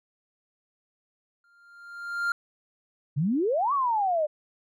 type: tone with exponential growth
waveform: triangle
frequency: 1396.9 Hz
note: F6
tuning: in tune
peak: -20 dBFS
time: 1.44-2.32 s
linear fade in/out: 2 ms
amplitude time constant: 190 ms
type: exponential two-way sweep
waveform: sine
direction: up then down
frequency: 131.2 to 1167 to 587 Hz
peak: -22 dBFS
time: 3.16-4.27 s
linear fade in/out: 20 ms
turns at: 3.73 s
effects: none